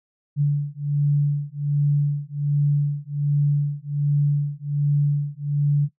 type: beating tone pair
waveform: sine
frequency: 144.1 / 145.4 Hz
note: D3 / D3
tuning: -33 / -17 cents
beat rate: 1.3 Hz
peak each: -21 dBFS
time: 0.36-5.89 s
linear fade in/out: 50 ms
effects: noise-tail reverb RT60 0.1 s tail -17 dB re dry

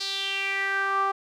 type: tone with band-pass filter sweep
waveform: sawtooth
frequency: 392 Hz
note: G4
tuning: in tune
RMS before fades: -27 dBFS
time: 0-1.12 s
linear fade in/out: 10 ms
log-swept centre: 4500 to 1000 Hz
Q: 4.8
effects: none

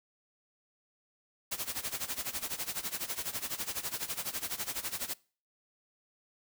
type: noise with tremolo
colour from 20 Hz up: white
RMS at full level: -34 dBFS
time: 1.51-5.14 s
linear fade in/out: 10 ms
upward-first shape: sine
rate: 12 Hz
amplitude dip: 85%
effects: noise-tail reverb RT60 0.4 s tail -23 dB re dry

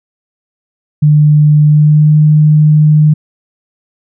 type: tone with pitch glide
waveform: sine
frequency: 150 to 152.27 Hz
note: D3 to D#3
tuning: +37 to -37 cents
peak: -3 dBFS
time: 1.02-3.14 s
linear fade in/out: 10 ms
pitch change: +26 cents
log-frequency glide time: 1.68-2.15 s
effects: none

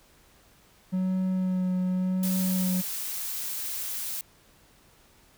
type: tone with vibrato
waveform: triangle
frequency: 185 Hz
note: F#3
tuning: in tune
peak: -22 dBFS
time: 0.92-2.82 s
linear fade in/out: 20 ms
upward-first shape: sine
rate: 0.87 Hz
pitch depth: 16 cents each way
type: noise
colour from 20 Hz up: blue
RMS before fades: -33 dBFS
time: 2.23-4.21 s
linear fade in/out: 2 ms
effects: pink hiss -59 dBFS RMS until 5.37 s

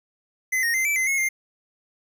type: tone with pitch steps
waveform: square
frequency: 2040 / 1859 / 2075 / 2319 / 2059 / 2176 / 2106 Hz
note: C7 / A#6 / C7 / D7 / C7 / C#7 / C7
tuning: -44 / -5 / -15 / -22 / -28 / -33 / +11 cents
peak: -21 dBFS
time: 0.52-1.29 s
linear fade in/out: 10 ms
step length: 110 ms
effects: none

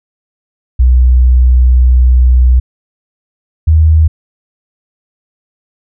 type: tone pair in turn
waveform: sine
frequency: 62.4 / 78.82 Hz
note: B1 / D#2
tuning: +19 / +23 cents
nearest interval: major third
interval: 404 cents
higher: second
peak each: -3 dBFS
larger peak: neither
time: 0.79-2.6 / 3.67-4.08 s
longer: first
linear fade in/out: 10 ms
effects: none

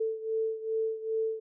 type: beating tone pair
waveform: sine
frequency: 442.9 / 445.4 Hz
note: A4 / A4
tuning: +11 / +21 cents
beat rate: 2.5 Hz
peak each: -30 / -34 dBFS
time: 0-1.4 s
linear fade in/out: 10 ms
effects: none

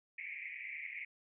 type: band-pass noise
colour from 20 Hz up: white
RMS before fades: -45 dBFS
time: 0.18-1.05 s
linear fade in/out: 5 ms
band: 2000 to 2400 Hz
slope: 96 dB/octave
effects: none

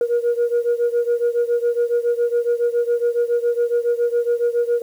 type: beating tone pair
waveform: sine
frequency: 473.3 / 480.5 Hz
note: A#4 / B4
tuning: +26 / -48 cents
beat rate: 7.2 Hz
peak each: -17 / -19 dBFS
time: 0.01-4.82 s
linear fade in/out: 2 ms
effects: tanh soft clip ceiling -12 dBFS + 8-bit

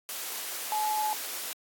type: tone in noise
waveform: sine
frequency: 855 Hz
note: A5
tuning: 50 cents flat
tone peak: -26 dBFS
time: 0.72-1.13 s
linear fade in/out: 0 ms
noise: white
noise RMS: -36 dBFS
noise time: 0.09-1.53 s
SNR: +7 dB
effects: high-pass 400 Hz 12 dB/octave + AAC 64 kbps

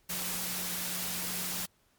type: tone in noise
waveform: sine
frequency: 180 Hz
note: F#3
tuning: 47 cents flat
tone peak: -44 dBFS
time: 0.09-1.66 s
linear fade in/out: 10 ms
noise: white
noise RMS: -35 dBFS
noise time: 0.09-1.66 s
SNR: -12 dB
effects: pink hiss -69 dBFS RMS until 1.98 s + MP3 96 kbps

